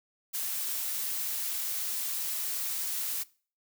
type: noise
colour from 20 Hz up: blue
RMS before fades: -33 dBFS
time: 0.33-3.24 s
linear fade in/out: 20 ms
effects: noise-tail reverb RT60 0.4 s tail -21 dB re dry